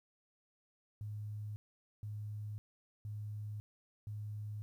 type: tone bursts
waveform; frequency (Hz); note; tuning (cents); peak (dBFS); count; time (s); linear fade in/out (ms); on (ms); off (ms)
sine; 105.3; G#2; +24; -40; 4; 1.01-4.62; 0; 550; 470
effects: 12-bit